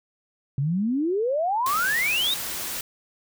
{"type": "exponential sweep", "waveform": "sine", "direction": "up", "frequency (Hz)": [130.81, 3858], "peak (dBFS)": -21, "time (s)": [0.58, 2.34], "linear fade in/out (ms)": 2}
{"type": "noise", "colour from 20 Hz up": "white", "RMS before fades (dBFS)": -31, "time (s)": [1.66, 2.81], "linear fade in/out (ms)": 2}
{"effects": []}